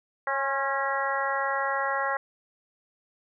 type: harmonic tone with a mistuned harmonic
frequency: 274.3 Hz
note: C#4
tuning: 18 cents flat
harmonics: 2 / 3 / 4 / 5 / 6 / 7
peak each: -32 / -31 / -31 / -33 / -33 / -33 dBFS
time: 0.27-2.17 s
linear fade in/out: 2 ms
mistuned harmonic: 4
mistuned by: -25 cents
effects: none